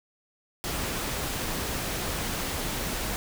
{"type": "noise", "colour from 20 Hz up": "pink", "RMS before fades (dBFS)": -31, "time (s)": [0.64, 3.16], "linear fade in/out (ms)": 0, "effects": []}